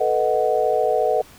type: chord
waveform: sine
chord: B dominant seventh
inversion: third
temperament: equal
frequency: 440 / 493.9 / 622.3 / 740 Hz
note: A4 / B4 / D#5 / F#5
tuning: 0 / 0 / 0 / 0 cents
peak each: -22 dBFS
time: 0-1.22 s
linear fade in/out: 10 ms
effects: pink hiss -47 dBFS RMS until 1.38 s